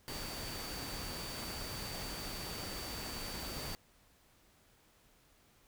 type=tone in noise; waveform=sine; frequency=4586 Hz; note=D8; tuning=42 cents flat; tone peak=-47 dBFS; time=0.08-3.75 s; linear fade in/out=0 ms; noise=pink; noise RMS=-43 dBFS; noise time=0.08-3.75 s; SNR=-7 dB; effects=pink hiss -67 dBFS RMS until 5.67 s